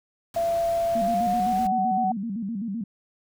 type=noise; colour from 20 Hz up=pink; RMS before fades=-41 dBFS; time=0.34-1.67 s; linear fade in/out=2 ms
type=tone with pitch glide; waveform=sine; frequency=675 to 749 Hz; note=E5 to F#5; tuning=+41 to +21 cents; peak=-21 dBFS; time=0.36-2.12 s; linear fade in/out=5 ms; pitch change=+180 cents; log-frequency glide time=0.94-1.59 s
type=tone with vibrato; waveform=sine; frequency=212.7 Hz; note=G#3; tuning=42 cents sharp; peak=-27 dBFS; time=0.95-2.84 s; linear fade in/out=5 ms; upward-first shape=square; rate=7.8 Hz; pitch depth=150 cents each way
effects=none